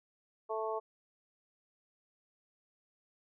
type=harmonic tone; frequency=220 Hz; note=A3; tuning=in tune; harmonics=2 / 3 / 4 / 5; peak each=-37 / -39 / -40 / -41 dBFS; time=0.49-0.8 s; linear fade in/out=20 ms; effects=none